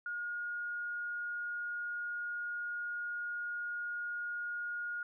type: tone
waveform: sine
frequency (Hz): 1432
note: F6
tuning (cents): +43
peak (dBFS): -36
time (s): 0.06-5.03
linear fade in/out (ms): 2
effects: none